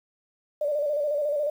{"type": "tone with vibrato", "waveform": "sine", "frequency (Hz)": 587.3, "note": "D5", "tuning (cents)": 0, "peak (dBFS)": -23, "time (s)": [0.61, 1.5], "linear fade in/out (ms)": 5, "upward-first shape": "square", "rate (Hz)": 14, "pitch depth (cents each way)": 48, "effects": ["9-bit"]}